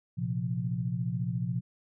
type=chord; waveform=sine; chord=Bb suspended second; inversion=none; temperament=equal; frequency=116.54 / 130.81 / 174.61 Hz; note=Bb2 / C3 / F3; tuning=0 / 0 / 0 cents; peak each=-33 / -33 / -33 dBFS; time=0.17-1.61 s; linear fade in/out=20 ms; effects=none